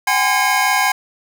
square tone cluster, 759 / 824 / 1023 / 1629 / 2163 Hz, F#5 / G#5 / C6 / G#6 / C#7, +44 / -14 / -39 / -34 / -43 cents, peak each -21 dBFS, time 0.07-0.92 s, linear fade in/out 5 ms, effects none

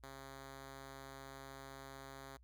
5% pulse tone, 135.6 Hz, C#3, 38 cents flat, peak -39 dBFS, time 0.03-2.37 s, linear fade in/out 5 ms, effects noise-tail reverb RT60 0.1 s tail -26 dB re dry + added 60 Hz sine -61 dBFS peak until 2.43 s

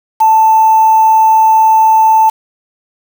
sine tone with quantisation, 882 Hz, A5, 4 cents sharp, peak -4 dBFS, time 0.2-2.3 s, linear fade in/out 10 ms, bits 4, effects none

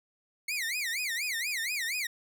sawtooth tone with vibrato, 2124 Hz, C7, 25 cents sharp, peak -27 dBFS, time 0.48-2.07 s, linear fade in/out 5 ms, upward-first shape sine, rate 4.2 Hz, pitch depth 290 cents each way, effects none

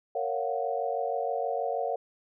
sine chord, Gb major seventh, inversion first, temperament just, 462.5 / 555 / 693.7 / 740 Hz, Bb4 / Db5 / F5 / Gb5, -14 / +2 / -12 / 0 cents, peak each -33 dBFS, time 0.15-1.96 s, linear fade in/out 5 ms, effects none

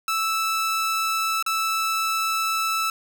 sawtooth tone with dropouts, 1316 Hz, E6, 3 cents flat, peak -18 dBFS, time 0.08-2.9 s, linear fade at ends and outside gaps 2 ms, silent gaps 1.426-1.463 s, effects none

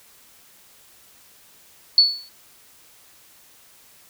sine tone with exponential decay, 4435 Hz, C#8, in tune, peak -7 dBFS, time 1.98-2.29 s, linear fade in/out 1 ms, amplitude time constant 66 ms, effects white hiss -52 dBFS RMS until 4.09 s

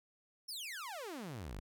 sawtooth exponential sweep, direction down, 5570 to 41.2 Hz, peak -39 dBFS, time 0.48-1.6 s, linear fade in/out 10 ms, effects none

